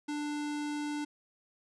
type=tone; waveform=square; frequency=295.4 Hz; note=D4; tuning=10 cents sharp; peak=-34 dBFS; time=0.08-1.05 s; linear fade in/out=10 ms; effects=resampled to 22050 Hz